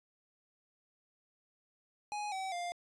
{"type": "tone with pitch steps", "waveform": "square", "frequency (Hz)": [833, 763.9, 700.5], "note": ["G#5", "G5", "F5"], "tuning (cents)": [5, -45, 5], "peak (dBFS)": -37, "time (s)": [2.12, 2.72], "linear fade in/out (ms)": 0, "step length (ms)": 200, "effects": ["resampled to 22050 Hz"]}